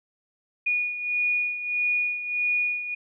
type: beating tone pair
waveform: sine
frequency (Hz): 2452 / 2453.6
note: D#7 / D#7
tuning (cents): -26 / -25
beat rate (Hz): 1.6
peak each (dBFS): -24 / -30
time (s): 0.66-2.95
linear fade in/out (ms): 10
effects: none